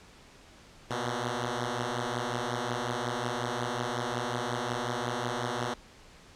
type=beating tone pair; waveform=5% pulse; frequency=118.9 / 124.4 Hz; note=A#2 / B2; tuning=+35 / +13 cents; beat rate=5.5 Hz; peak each=-22 dBFS; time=0.9-5.74 s; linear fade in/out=5 ms; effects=pink hiss -54 dBFS RMS until 6.35 s + low-pass 7000 Hz 12 dB/octave